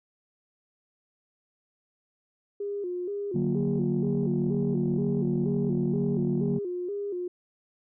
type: tone with vibrato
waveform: sine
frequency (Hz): 380.5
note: F#4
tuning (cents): +48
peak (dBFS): -29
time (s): 2.6-7.28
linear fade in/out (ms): 5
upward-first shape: square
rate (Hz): 2.1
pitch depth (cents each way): 110
type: chord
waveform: sine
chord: D augmented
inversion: none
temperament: equal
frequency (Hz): 146.83 / 185 / 233.1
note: D3 / F#3 / A#3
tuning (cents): 0 / 0 / 0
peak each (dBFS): -28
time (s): 3.34-6.59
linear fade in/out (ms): 10
effects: tanh soft clip ceiling -17 dBFS